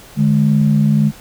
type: tone pair together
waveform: sine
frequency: 149.11 / 210.6 Hz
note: D3 / G#3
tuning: +27 / +24 cents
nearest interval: tritone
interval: 597 cents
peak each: -12 dBFS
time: 0.16-1.12 s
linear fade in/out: 50 ms
effects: tanh soft clip ceiling -2 dBFS + pink hiss -40 dBFS RMS until 1.2 s